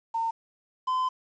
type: tone pair in turn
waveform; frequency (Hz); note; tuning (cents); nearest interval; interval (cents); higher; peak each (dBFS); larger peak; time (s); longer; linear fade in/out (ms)
sine / triangle; 910 / 1024; A#5 / C6; -42 / -38; major second; 204; second; -25 / -22; second; 0.14-0.31 / 0.87-1.09; second; 10
effects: resampled to 16000 Hz + 9-bit